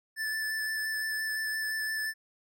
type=tone with vibrato; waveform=square; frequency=1752 Hz; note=A6; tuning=8 cents flat; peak=-31 dBFS; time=0.16-2.14 s; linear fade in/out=50 ms; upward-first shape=sine; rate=5.8 Hz; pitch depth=13 cents each way; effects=none